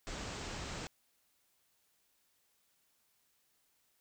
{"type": "low-pass noise", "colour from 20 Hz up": "pink", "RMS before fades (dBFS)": -43, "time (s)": [0.07, 0.87], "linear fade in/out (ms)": 0, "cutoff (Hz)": 8100, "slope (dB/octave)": 96, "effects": ["white hiss -75 dBFS RMS until 4 s"]}